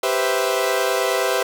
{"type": "chord", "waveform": "sawtooth", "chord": "C major seventh", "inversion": "second", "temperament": "equal", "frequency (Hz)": [392, 493.9, 523.3, 659.3], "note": ["G4", "B4", "C5", "E5"], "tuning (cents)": [0, 0, 0, 0], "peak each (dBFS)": -20, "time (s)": [0.03, 1.43], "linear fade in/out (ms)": 5, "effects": []}